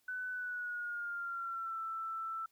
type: tone with pitch glide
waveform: sine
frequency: 1500 to 1328.7 Hz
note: F#6 to E6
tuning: +23 to +13 cents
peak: -37 dBFS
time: 0.08-2.46 s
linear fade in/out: 5 ms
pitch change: -210 cents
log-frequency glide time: 0.32-1.8 s
effects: white hiss -75 dBFS RMS until 2.51 s